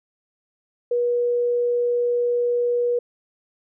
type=tone; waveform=sine; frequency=482.7 Hz; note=B4; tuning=40 cents flat; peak=-18 dBFS; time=0.91-2.99 s; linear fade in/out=5 ms; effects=none